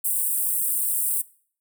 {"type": "high-pass noise", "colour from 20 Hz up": "pink", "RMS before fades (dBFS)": -24, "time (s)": [0.04, 1.22], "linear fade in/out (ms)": 10, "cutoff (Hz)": 8200, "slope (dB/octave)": 96, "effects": ["noise-tail reverb RT60 0.5 s tail -21 dB re dry"]}